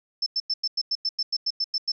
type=tone bursts; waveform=sine; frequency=5290 Hz; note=E8; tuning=5 cents sharp; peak=-22 dBFS; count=13; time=0.22-1.919 s; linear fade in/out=5 ms; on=43 ms; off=95 ms; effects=none